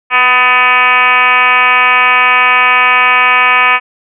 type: tone with frequency modulation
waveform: sine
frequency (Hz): 1761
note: A6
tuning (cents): +1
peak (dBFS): -5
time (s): 0.1-3.8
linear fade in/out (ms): 50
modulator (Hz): 253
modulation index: 3.5
effects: none